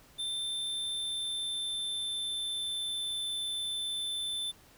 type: tone with pitch glide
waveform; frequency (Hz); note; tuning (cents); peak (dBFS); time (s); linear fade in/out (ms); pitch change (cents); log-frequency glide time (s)
square; 3564 to 3533; A7 to A7; +22 to +6; -33; 0.18-4.52; 20; -16; 0.86-3.26
effects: pink hiss -59 dBFS RMS until 4.77 s